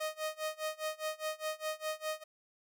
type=tone with tremolo; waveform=sawtooth; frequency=622.3 Hz; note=D#5; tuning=in tune; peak=-29 dBFS; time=0-2.24 s; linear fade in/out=10 ms; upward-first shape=sine; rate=4.9 Hz; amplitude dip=95%; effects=none